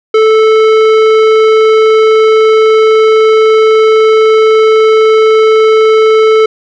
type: tone with tanh clipping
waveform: sine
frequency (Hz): 438.1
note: A4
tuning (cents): -7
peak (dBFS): -5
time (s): 0.14-6.46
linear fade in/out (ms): 5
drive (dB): 15
effects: none